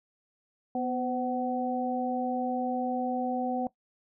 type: tone cluster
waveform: sine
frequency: 248.2 / 512 / 752 Hz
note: B3 / C5 / F#5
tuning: +9 / -38 / +28 cents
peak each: -31 / -35 / -31 dBFS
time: 0.75-3.67 s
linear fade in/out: 2 ms
effects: noise-tail reverb RT60 0.1 s tail -18 dB re dry